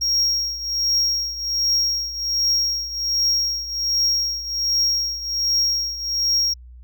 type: tone with tremolo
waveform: triangle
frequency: 5588 Hz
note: F8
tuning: in tune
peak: -14 dBFS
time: 0.01-6.54 s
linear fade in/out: 10 ms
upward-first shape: triangle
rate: 1.3 Hz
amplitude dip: 80%
effects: added 61 Hz sine -39 dBFS peak until 6.83 s